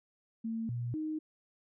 sine tone with pitch steps, 225.7 / 120 / 310.7 Hz, A3 / B2 / D#4, +44 / -49 / -2 cents, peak -33 dBFS, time 0.44-1.19 s, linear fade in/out 10 ms, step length 250 ms, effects none

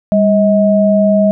sine tone pair together, 200 / 635 Hz, G3 / D#5, +35 / +35 cents, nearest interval octave + minor sixth, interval 2000 cents, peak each -10 dBFS, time 0.12-1.31 s, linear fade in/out 0 ms, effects none

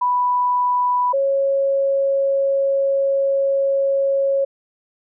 sine tone pair in turn, 987.8 / 549 Hz, B5 / C#5, 0 / -17 cents, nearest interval minor seventh, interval 1017 cents, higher first, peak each -15 / -15 dBFS, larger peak neither, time 0.01-1.13 / 1.13-4.45 s, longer second, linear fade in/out 10 ms, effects none

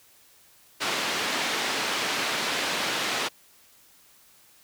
white band-pass noise, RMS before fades -28 dBFS, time 0.8-3.29 s, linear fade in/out 20 ms, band 210 to 3600 Hz, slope 12 dB/octave, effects white hiss -57 dBFS RMS until 4.63 s

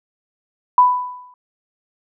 sine tone with exponential decay, 994 Hz, B5, 11 cents sharp, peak -5 dBFS, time 0.78-1.34 s, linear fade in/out 2 ms, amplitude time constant 120 ms, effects none

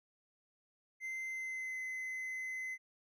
triangle tone with pitch glide, 2074 to 2044 Hz, C7 to C7, -16 to -41 cents, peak -37 dBFS, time 1-2.78 s, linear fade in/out 50 ms, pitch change -25 cents, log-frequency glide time 1.27-1.8 s, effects none

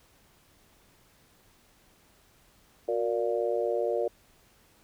harmonic tone with a mistuned harmonic, 116.9 Hz, A#2, 5 cents sharp, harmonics 3 / 4 / 5 / 6, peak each -32 / -29 / -30 / -37 dBFS, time 2.88-4.08 s, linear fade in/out 5 ms, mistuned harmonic 3, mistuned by +63 cents, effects pink hiss -62 dBFS RMS until 4.83 s

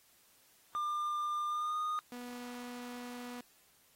triangle tone with pitch glide, 1199 to 1230.6 Hz, D6 to D#6, +36 to -19 cents, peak -31 dBFS, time 0.75-1.99 s, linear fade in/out 0 ms, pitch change +45 cents, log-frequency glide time 1.47-1.78 s
sawtooth tone, 244.6 Hz, B3, 16 cents flat, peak -39 dBFS, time 2.12-3.41 s, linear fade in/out 2 ms
effects white hiss -66 dBFS RMS until 3.95 s + AAC 48 kbps

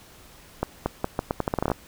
accelerating click train, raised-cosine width 1 ms, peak -9 dBFS, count 14, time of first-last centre 0.63-1.717 s, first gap 230 ms, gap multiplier 0.8, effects pink hiss -50 dBFS RMS until 1.87 s

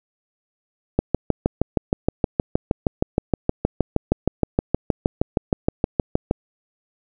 click train, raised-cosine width 2 ms, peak -3 dBFS, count 35, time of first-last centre 0.99-6.311 s, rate 6.39 Hz, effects none

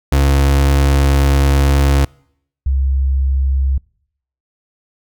35% pulse / sine tone pair in turn, 69.3 / 67.13 Hz, C#2 / C2, 0 / +45 cents, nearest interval minor second, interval 55 cents, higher first, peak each -8 / -12 dBFS, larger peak first, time 0.12-2.05 / 2.66-3.78 s, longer first, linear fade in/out 5 ms, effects noise-tail reverb RT60 0.7 s tail -26 dB re dry

